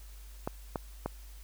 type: clicks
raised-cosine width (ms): 1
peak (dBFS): -18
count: 3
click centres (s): 0.475 / 0.758 / 1.06
effects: added 50 Hz sine -46 dBFS peak until 1.43 s + white hiss -58 dBFS RMS until 1.43 s